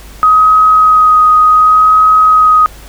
sine tone with vibrato, 1258 Hz, D#6, 19 cents sharp, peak -3 dBFS, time 0.23-2.66 s, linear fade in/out 0 ms, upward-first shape sine, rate 0.68 Hz, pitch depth 13 cents each way, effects added 50 Hz sine -32 dBFS peak until 2.88 s + pink hiss -36 dBFS RMS until 2.88 s

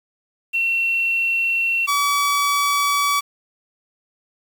sine / sawtooth tone pair in turn, 2718 / 1142.8 Hz, F7 / D6, -48 / -48 cents, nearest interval octave + minor third, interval 1500 cents, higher first, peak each -17 / -13 dBFS, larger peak second, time 0.53-1.87 / 1.87-3.21 s, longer neither, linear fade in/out 20 ms, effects 7-bit

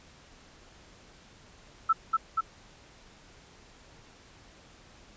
sine tone with echo, 1318.5 Hz, E6, in tune, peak -19 dBFS, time 1.89-1.93 s, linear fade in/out 10 ms, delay 240 ms, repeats 2, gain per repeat -2 dB, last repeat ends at 2.41 s, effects pink hiss -55 dBFS RMS until 5.16 s + resampled to 16000 Hz

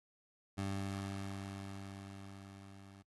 20% pulse tone with level ramp, 98 Hz, G2, in tune, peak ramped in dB -31 to -50 dBFS, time 0.57-3.03 s, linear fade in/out 20 ms, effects AAC 32 kbps

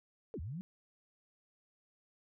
sine linear two-way sweep, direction down then up, 498.7 to 66 to 194.6 Hz, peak -39 dBFS, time 0.34-0.61 s, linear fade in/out 0 ms, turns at 0.4 s, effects none

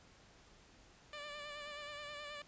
10% pulse tone with vibrato, 588 Hz, D5, 2 cents sharp, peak -37 dBFS, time 1.13-2.42 s, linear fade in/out 2 ms, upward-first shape sine, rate 9.4 Hz, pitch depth 32 cents each way, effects pink hiss -63 dBFS RMS until 2.47 s + resampled to 16000 Hz

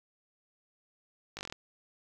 slowing click train, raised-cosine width 0.2 ms, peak -22 dBFS, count 8, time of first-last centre 1.37-1.525 s, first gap 19 ms, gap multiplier 1.05, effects 9-bit

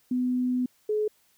sine tone pair in turn, 250.6 / 425.4 Hz, B3 / G#4, +25 / +42 cents, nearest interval major sixth, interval 917 cents, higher second, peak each -23 dBFS, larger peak neither, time 0.11-0.66 / 0.89-1.08 s, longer first, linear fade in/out 5 ms, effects white hiss -65 dBFS RMS until 1.37 s

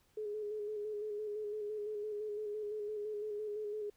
sine tone with vibrato, 421.3 Hz, G#4, 25 cents sharp, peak -37 dBFS, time 0.17-3.9 s, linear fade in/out 5 ms, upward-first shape square, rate 5.9 Hz, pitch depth 30 cents each way, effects pink hiss -72 dBFS RMS until 3.96 s

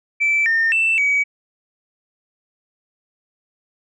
sine tone with pitch steps, 2324 / 1817 / 2665 / 2269 Hz, D7 / A#6 / E7 / C#7, -19 / -45 / +18 / +40 cents, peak -13 dBFS, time 0.2-1.24 s, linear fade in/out 20 ms, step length 260 ms, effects tanh soft clip ceiling -11 dBFS

